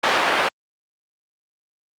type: band-pass noise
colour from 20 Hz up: pink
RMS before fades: -19 dBFS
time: 0.03-0.49 s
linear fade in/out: 10 ms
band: 620 to 2800 Hz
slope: 12 dB/octave
effects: Opus 48 kbps

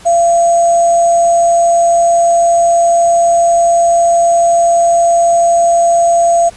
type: tone with sample-and-hold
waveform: sine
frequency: 683 Hz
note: F5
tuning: 39 cents flat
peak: -6 dBFS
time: 0.05-6.5 s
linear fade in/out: 20 ms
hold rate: 7350 Hz
effects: pink hiss -38 dBFS RMS until 6.56 s + resampled to 24000 Hz

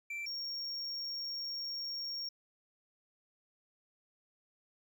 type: tone pair in turn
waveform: triangle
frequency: 2343 / 5545 Hz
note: D7 / F8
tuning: -5 / -13 cents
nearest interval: octave + minor third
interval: 1492 cents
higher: second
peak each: -36 / -36 dBFS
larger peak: neither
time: 0.1-0.26 / 0.26-2.29 s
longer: second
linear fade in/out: 5 ms
effects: none

